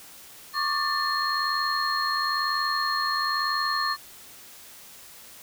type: tone cluster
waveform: sine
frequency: 1106 / 1187 / 1777 / 4251 Hz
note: C#6 / D6 / A6 / C8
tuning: -4 / +18 / +17 / +27 cents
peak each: -29 dBFS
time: 0.53-3.97 s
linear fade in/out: 50 ms
effects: white hiss -47 dBFS RMS until 5.42 s